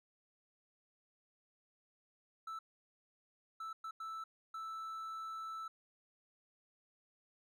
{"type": "tone bursts at uneven times", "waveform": "triangle", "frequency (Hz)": 1318.5, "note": "E6", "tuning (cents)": 0, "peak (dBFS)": -40, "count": 5, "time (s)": [[2.47, 2.59], [3.6, 3.73], [3.84, 3.91], [4, 4.24], [4.54, 5.68]], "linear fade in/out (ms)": 5, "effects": []}